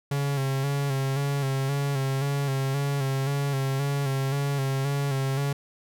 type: tone with vibrato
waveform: 45% pulse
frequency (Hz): 137.9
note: C#3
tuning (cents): -9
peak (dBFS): -24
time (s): 0.11-5.53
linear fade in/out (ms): 5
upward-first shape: square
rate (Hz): 1.9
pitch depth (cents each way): 37
effects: none